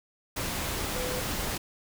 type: tone in noise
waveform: sine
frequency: 502 Hz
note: B4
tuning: 28 cents sharp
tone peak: -34 dBFS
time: 0.95-1.2 s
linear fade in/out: 10 ms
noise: pink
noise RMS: -32 dBFS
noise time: 0.36-1.58 s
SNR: -5 dB
effects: none